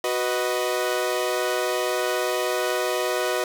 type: chord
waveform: sawtooth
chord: B major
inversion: second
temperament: equal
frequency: 370 / 493.9 / 622.3 Hz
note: F#4 / B4 / D#5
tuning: 0 / 0 / 0 cents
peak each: -23 dBFS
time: 0.04-3.44 s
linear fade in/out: 2 ms
effects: none